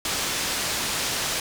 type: low-pass noise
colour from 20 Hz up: white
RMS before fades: -27 dBFS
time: 0.05-1.4 s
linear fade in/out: 2 ms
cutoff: 7200 Hz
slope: 12 dB/octave
effects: none